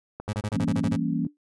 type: click train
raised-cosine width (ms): 1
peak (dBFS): -21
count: 9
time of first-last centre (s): 0.2-0.84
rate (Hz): 12.5
type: tone bursts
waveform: 30% pulse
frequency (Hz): 105.5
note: G#2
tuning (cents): +28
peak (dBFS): -23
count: 9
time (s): 0.28-0.964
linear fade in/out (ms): 10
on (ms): 52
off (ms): 27
type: chord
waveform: sine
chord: E diminished seventh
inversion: none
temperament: equal with one note detuned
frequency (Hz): 167.11 / 196 / 233.1 / 277.2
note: E3 / G3 / Bb3 / Db4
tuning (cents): +24 / 0 / 0 / 0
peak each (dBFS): -28 / -32 / -28 / -29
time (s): 0.54-1.27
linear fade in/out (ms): 5
type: tone with exponential decay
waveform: sine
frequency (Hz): 293.7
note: D4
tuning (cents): 0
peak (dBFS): -31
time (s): 1.25-1.37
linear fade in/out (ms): 0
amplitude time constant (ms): 24
effects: resampled to 24000 Hz

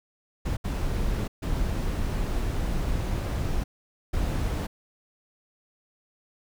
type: noise bursts at uneven times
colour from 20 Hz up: brown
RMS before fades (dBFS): -27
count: 4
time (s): 0.45-0.57 / 0.64-1.28 / 1.42-3.64 / 4.13-4.67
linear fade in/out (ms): 10
effects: none

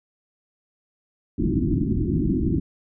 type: low-pass noise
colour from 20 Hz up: white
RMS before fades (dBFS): -22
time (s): 1.38-2.6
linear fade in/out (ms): 10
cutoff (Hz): 350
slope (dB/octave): 96
effects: none

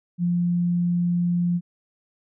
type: tone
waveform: sine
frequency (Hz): 174.61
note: F3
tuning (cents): 0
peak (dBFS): -19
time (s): 0.18-1.61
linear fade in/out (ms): 50
effects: none

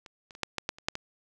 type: clicks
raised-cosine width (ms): 0.2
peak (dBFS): -29 / -30 / -29 / -11 / -13 / -12 / -30 / -9 / -17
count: 9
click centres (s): 0.062 / 0.308 / 0.351 / 0.433 / 0.583 / 0.691 / 0.785 / 0.885 / 0.954
effects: none

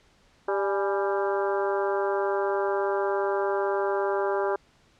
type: harmonic tone with a mistuned harmonic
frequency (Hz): 197.4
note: G3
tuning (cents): +12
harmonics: 2 / 3 / 4 / 5 / 6 / 7 / 8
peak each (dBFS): -26 / -30 / -32 / -34 / -36 / -37 / -38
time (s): 0.48-4.56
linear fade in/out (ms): 5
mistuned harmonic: 4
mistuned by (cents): +81
effects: pink hiss -61 dBFS RMS until 4.99 s + low-pass 6000 Hz 12 dB/octave

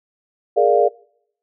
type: chord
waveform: sine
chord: Bb dominant seventh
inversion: third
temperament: equal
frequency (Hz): 415.3 / 466.2 / 587.3 / 698.5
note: Ab4 / Bb4 / D5 / F5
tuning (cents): 0 / 0 / 0 / 0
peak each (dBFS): -17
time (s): 0.56-0.89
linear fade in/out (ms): 20
effects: noise-tail reverb RT60 0.7 s tail -25 dB re dry

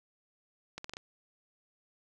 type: accelerating click train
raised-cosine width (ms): 0.2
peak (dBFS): -23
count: 5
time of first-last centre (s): 0.78-0.969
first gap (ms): 64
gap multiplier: 0.8
effects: none

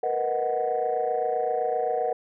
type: chord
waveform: sine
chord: B major seventh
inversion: third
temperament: equal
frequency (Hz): 466.2 / 493.9 / 622.3 / 740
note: A#4 / B4 / D#5 / F#5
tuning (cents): 0 / 0 / 0 / 0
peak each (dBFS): -28 / -29 / -30 / -26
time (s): 0.03-2.13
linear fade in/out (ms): 5
effects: tanh soft clip ceiling -16 dBFS

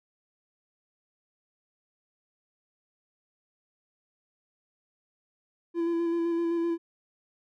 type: tone with vibrato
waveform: triangle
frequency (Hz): 337.4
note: E4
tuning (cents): +40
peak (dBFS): -23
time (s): 5.74-6.78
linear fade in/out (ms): 50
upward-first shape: square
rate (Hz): 7.8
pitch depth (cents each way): 16
effects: none

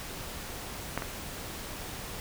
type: clicks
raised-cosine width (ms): 0.5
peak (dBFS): -14 / -19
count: 2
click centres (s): 0.976 / 1.022
effects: pink hiss -40 dBFS RMS until 2.2 s

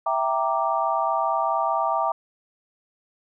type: chord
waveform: sine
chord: E half-diminished seventh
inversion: none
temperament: equal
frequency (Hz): 659.3 / 784 / 932.3 / 1174.7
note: E5 / G5 / Bb5 / D6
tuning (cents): 0 / 0 / 0 / 0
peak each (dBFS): -26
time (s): 0.06-2.12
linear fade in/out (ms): 5
effects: none

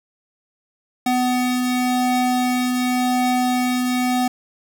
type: tone pair together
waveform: square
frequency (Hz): 250.3 / 750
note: B3 / F#5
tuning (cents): +23 / +23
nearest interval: octave + perfect fifth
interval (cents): 1900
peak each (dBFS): -19 / -24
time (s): 1.06-4.28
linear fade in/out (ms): 5
effects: none

